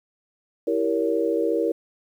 sine chord, E diminished seventh, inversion none, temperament equal with one note detuned, 329.6 / 392 / 466.2 / 563.1 Hz, E4 / G4 / Bb4 / Db5, 0 / 0 / 0 / +27 cents, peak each -25 / -28 / -23 / -28 dBFS, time 0.67-1.72 s, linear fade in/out 5 ms, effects 9-bit

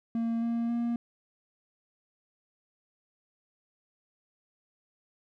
triangle tone with pitch steps, 229.9 / 232.8 / 235.8 Hz, A#3 / A#3 / A#3, -24 / -2 / +20 cents, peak -25 dBFS, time 0.15-0.96 s, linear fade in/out 2 ms, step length 270 ms, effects none

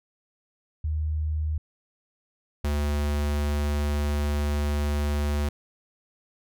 sine / square tone pair in turn, 77.2 / 73.27 Hz, D#2 / D2, -13 / -3 cents, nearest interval minor second, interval 90 cents, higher first, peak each -24 dBFS, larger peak neither, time 0.84-1.58 / 2.64-5.49 s, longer second, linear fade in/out 5 ms, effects none

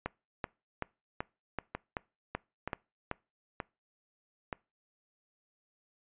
two click trains, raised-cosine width 0.5 ms, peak -18 / -20 dBFS, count 9 / 4, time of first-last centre 0.06-3.113 / 1.75-4.528 s, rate 2.62 / 1.08 Hz, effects noise-tail reverb RT60 0.3 s tail -24 dB re dry + resampled to 8000 Hz

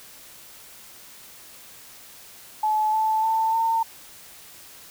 sine tone with pitch steps, 860 / 875 / 890.3 / 905.9 Hz, A5 / A5 / A5 / A#5, -40 / -10 / +20 / -50 cents, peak -19 dBFS, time 2.63-3.83 s, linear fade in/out 5 ms, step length 300 ms, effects white hiss -46 dBFS RMS until 4.9 s

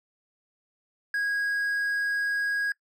triangle tone, 1646 Hz, G#6, 16 cents flat, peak -23 dBFS, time 1.14-2.72 s, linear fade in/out 2 ms, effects noise-tail reverb RT60 0.1 s tail -22 dB re dry

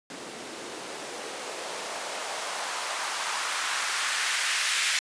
blue noise with band-pass filter sweep, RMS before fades -31 dBFS, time 0.1-4.99 s, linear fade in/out 2 ms, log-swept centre 270 to 2100 Hz, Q 1.4, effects resampled to 22050 Hz

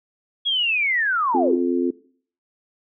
sine linear sweep, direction down, 3357 to 295.8 Hz, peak -18 dBFS, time 0.45-1.56 s, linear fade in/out 20 ms
harmonic tone, 87.31 Hz, F2, in tune, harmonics 3 / 4 / 5, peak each -21 / -21 / -28 dBFS, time 1.34-1.91 s, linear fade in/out 10 ms
effects noise-tail reverb RT60 0.5 s tail -19 dB re dry

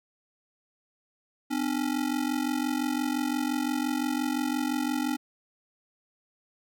square ring-modulated tone, 277.2 Hz, C#4, in tune, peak -24 dBFS, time 1.5-5.17 s, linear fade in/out 20 ms, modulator 22.9 Hz, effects none

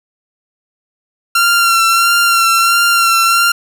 sawtooth tone with vibrato, 1371 Hz, F6, 32 cents flat, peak -5 dBFS, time 1.35-3.52 s, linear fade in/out 5 ms, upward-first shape sine, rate 1.5 Hz, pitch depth 27 cents each way, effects none

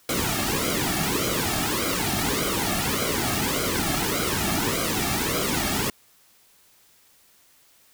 pink noise with flanger, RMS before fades -25 dBFS, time 0.09-5.9 s, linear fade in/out 2 ms, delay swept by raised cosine 1.1 to 2.05 ms, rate 1.7 Hz, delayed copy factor -0.8, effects white hiss -58 dBFS RMS until 7.93 s

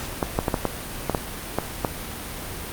clicks, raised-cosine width 1 ms, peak -6 dBFS, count 9, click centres 0.228 / 0.389 / 0.482 / 0.542 / 0.653 / 1.097 / 1.148 / 1.586 / 1.848 s, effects pink hiss -33 dBFS RMS until 2.72 s + Opus 48 kbps

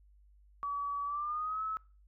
sine tone with pitch glide, 1141 to 1295.6 Hz, C#6 to E6, +50 to -30 cents, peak -33 dBFS, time 0.63-1.77 s, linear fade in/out 0 ms, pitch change +220 cents, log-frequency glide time 1.05-1.62 s, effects noise-tail reverb RT60 0.4 s tail -24 dB re dry + added 50 Hz sine -59 dBFS peak until 2.07 s

